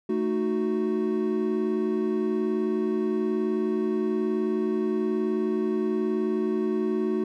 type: chord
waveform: triangle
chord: D# diminished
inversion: second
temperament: equal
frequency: 220 / 311.1 / 370 Hz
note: A3 / D#4 / F#4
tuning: 0 / 0 / 0 cents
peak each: -26 / -28 / -24 dBFS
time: 0.09-7.24 s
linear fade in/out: 5 ms
effects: none